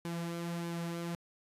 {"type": "tone with flanger", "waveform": "sawtooth", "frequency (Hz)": 170, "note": "F3", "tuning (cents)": -46, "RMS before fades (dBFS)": -38, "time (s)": [0.05, 1.15], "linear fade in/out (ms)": 0, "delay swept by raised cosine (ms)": [1.5, 4.8], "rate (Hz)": 1.6, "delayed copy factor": -0.5, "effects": ["resampled to 32000 Hz"]}